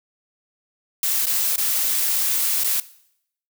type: noise with dropouts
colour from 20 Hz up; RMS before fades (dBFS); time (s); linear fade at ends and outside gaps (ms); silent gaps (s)
blue; -21; 1.03-2.8; 2; 1.257-1.267 / 1.56-1.58 / 2.636-2.644
effects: noise-tail reverb RT60 0.7 s tail -18 dB re dry